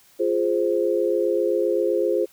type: chord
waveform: sine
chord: F minor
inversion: none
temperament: equal with one note detuned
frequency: 347.6 / 415.3 / 523.3 Hz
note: F4 / Ab4 / C5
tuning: -8 / 0 / 0 cents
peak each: -23 dBFS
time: 0.19-2.26 s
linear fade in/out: 20 ms
effects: white hiss -55 dBFS RMS until 2.32 s